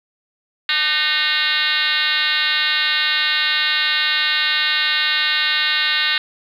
sine tone with frequency modulation, 2794 Hz, F7, in tune, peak -15 dBFS, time 0.69-6.18 s, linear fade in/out 2 ms, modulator 319 Hz, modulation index 4.3, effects 8-bit

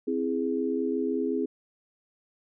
sine chord, C augmented, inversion none, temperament equal, 261.6 / 329.6 / 415.3 Hz, C4 / E4 / G#4, 0 / 0 / 0 cents, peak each -29 / -31 / -29 dBFS, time 0.07-1.46 s, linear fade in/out 10 ms, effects none

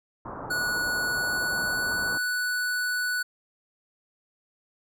white low-pass noise, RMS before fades -37 dBFS, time 0.25-2.18 s, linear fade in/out 5 ms, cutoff 1300 Hz, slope 48 dB/octave
square tone with pitch glide, 1466 to 1481.3 Hz, F#6 to F#6, -16 to +2 cents, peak -26 dBFS, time 0.5-3.23 s, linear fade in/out 10 ms, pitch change +18 cents, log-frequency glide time 0.89-2 s
effects none

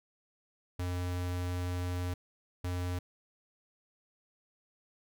square tone bursts at uneven times, 89.4 Hz, F2, 41 cents sharp, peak -33 dBFS, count 2, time 0.79-2.14 / 2.64-2.99 s, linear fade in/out 5 ms, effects none

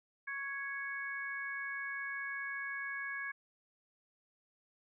harmonic tone, 554.4 Hz, C#5, in tune, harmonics 2 / 3 / 4, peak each -47 / -39 / -44 dBFS, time 0.27-3.32 s, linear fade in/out 10 ms, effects none

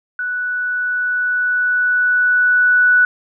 sine tone with level ramp, 1480 Hz, F#6, in tune, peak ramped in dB -19 to -8 dBFS, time 0.19-3.05 s, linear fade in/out 2 ms, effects none

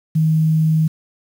sine tone, 158 Hz, D#3, 27 cents sharp, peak -12 dBFS, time 0.15-0.88 s, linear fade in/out 10 ms, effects 7-bit

